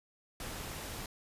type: noise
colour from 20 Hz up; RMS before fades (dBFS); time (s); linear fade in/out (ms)
pink; -42; 0.4-1.06; 2
effects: resampled to 32000 Hz